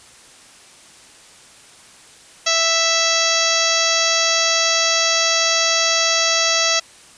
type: harmonic tone with a mistuned harmonic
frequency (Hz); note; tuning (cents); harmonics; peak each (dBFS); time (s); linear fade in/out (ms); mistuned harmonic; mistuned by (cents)
659.3; E5; 0; 1 / 2 / 3 / 4 / 5 / 6 / 7 / 8 / 9 / 10; -24 / -24 / -24 / -24 / -24 / -24 / -24 / -24 / -24 / -24; 2.46-6.8; 10; 8; +47
effects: white hiss -45 dBFS RMS until 7.17 s + resampled to 22050 Hz